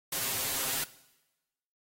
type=noise with comb filter; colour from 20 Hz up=white; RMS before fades=-32 dBFS; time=0.12-0.84 s; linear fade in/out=5 ms; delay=7.5 ms; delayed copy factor=+0.8; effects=noise-tail reverb RT60 1.0 s tail -18 dB re dry + AAC 48 kbps